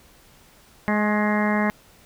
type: harmonic tone with a mistuned harmonic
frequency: 209.8 Hz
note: G#3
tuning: 18 cents sharp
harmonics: 1 / 2 / 3 / 4 / 5 / 6 / 7 / 8 / 9 / 10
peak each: -21 / -31 / -28 / -29 / -30 / -36 / -38 / -31 / -30 / -32 dBFS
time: 0.88-1.7 s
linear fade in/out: 0 ms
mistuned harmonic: 5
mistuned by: +29 cents
effects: pink hiss -53 dBFS RMS until 2.05 s